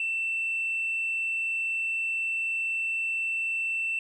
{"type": "tone", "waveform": "sine", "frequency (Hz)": 2679, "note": "E7", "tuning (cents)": 27, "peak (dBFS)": -25, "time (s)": [0, 3.99], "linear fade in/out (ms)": 2, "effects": ["tanh soft clip ceiling -23 dBFS", "11-bit"]}